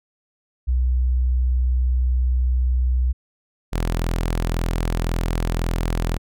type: tone pair in turn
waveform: sine / sawtooth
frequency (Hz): 62.6 / 41.9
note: B1 / E1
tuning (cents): +24 / +29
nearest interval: perfect fifth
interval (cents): 695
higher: first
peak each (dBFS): -16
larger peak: neither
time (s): 0.67-3.13 / 3.72-6.18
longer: neither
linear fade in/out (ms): 20
effects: none